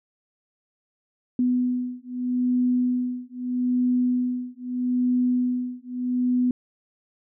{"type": "beating tone pair", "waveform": "sine", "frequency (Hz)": [248.5, 249.29], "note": ["B3", "B3"], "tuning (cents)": [11, 16], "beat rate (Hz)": 0.79, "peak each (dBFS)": -24, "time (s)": [1.39, 6.51], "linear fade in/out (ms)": 2, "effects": []}